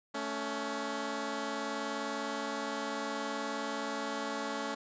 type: tone pair together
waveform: 10% pulse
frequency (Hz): 220 / 280.2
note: A3 / C#4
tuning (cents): 0 / +19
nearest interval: major third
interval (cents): 419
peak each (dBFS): -30 / -28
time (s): 0.14-4.75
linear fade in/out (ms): 10
effects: resampled to 16000 Hz